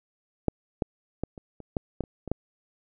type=clicks; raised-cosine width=2 ms; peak=-9 / -11 / -15 / -28 / -29 / -13 / -14 / -28 / -22 / -12 dBFS; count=10; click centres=0.483 / 0.822 / 1.236 / 1.378 / 1.603 / 1.768 / 2.007 / 2.038 / 2.277 / 2.316 s; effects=none